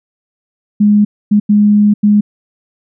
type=tone bursts at uneven times; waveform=sine; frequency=207.7 Hz; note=G#3; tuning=in tune; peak=-5 dBFS; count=4; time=0.8-1.05 / 1.31-1.4 / 1.49-1.94 / 2.03-2.21 s; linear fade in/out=10 ms; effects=none